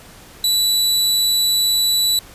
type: tone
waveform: sawtooth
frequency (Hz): 3951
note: B7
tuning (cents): 0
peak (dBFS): -11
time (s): 0.44-2.19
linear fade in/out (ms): 2
effects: pink hiss -42 dBFS RMS until 2.34 s + resampled to 32000 Hz